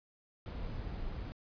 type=noise; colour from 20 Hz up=brown; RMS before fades=-40 dBFS; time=0.46-1.32 s; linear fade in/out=0 ms; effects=resampled to 11025 Hz